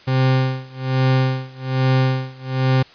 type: tone with tremolo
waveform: 40% pulse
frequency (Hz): 130.81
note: C3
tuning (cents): 0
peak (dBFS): -12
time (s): 0.07-2.83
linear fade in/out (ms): 10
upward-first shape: sine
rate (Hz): 1.2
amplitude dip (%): 95
effects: white hiss -46 dBFS RMS until 2.94 s + resampled to 11025 Hz